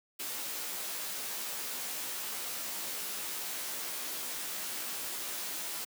white noise with comb filter, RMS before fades -38 dBFS, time 0.19-5.85 s, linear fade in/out 10 ms, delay 16 ms, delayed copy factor +0.8, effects high-pass 200 Hz 12 dB/octave

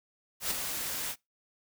white noise with ADSR envelope, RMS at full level -29 dBFS, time 0.4-1.16 s, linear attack 110 ms, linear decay 10 ms, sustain -6 dB, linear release 57 ms, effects noise-tail reverb RT60 0.2 s tail -24 dB re dry

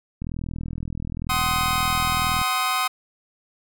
click train, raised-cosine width 5 ms, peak -18 dBFS, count 91, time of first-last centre 0.22-2.415 s, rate 41 Hz
sawtooth chord, C diminished, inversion second, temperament just, 753.5 / 1046.5 / 1255.8 Hz, Gb5 / C6 / Eb6, +31 / 0 / +16 cents, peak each -24 / -22 / -20 dBFS, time 1.29-2.88 s, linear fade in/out 10 ms
effects none

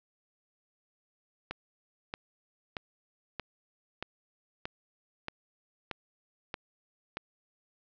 click train, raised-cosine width 0.3 ms, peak -19 dBFS, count 10, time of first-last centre 1.51-7.17 s, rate 1.59 Hz, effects low-pass 5000 Hz 12 dB/octave

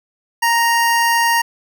25% pulse tone, 932.3 Hz, A#5, in tune, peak -9 dBFS, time 0.42-1.42 s, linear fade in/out 10 ms, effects none

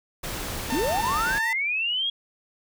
pink noise, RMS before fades -32 dBFS, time 0.23-1.39 s, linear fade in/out 10 ms
sawtooth tone, 899 Hz, A5, 37 cents sharp, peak -25 dBFS, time 0.7-1.53 s, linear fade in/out 2 ms
sine linear sweep, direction up, 220 to 3322 Hz, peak -23 dBFS, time 0.72-2.1 s, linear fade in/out 5 ms
effects none

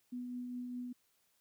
sine tone with tremolo, 246.9 Hz, B3, in tune, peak -38 dBFS, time 0.12-0.93 s, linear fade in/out 10 ms, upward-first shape triangle, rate 4.9 Hz, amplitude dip 30%, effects white hiss -75 dBFS RMS until 1.4 s

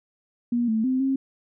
sine tone with pitch steps, 239.2 / 220.8 / 258.7 / 268.2 Hz, A#3 / A3 / C4 / C4, +45 / +6 / -19 / +43 cents, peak -20 dBFS, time 0.52-1.16 s, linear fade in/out 5 ms, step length 160 ms, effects none

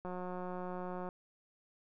click train, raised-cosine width 1 ms, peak -29 dBFS, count 189, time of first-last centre 0.05-1.089 s, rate 181 Hz, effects none

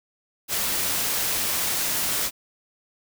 white noise, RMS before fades -25 dBFS, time 0.48-2.31 s, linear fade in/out 50 ms, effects none

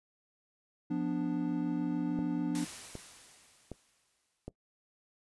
triangle chord, B diminished, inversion second, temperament equal, 174.61 / 246.9 / 293.7 Hz, F3 / B3 / D4, 0 / 0 / 0 cents, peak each -34 / -34 / -30 dBFS, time 0.9-2.65 s, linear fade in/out 10 ms
click train, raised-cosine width 2 ms, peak -27 dBFS, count 4, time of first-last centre 2.19-4.48 s, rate 1.31 Hz
white noise with exponential decay, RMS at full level -41 dBFS, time 2.55-4.49 s, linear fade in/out 1 ms, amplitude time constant 420 ms
effects noise-tail reverb RT60 0.1 s tail -18 dB re dry + resampled to 24000 Hz

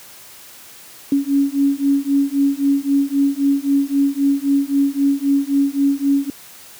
sine beating tone pair, 277.2 / 281 Hz, C#4 / C#4, 0 / +24 cents, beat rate 3.8 Hz, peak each -17 dBFS, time 1.12-6.3 s, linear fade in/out 2 ms, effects white hiss -41 dBFS RMS until 6.79 s + high-pass 80 Hz 12 dB/octave

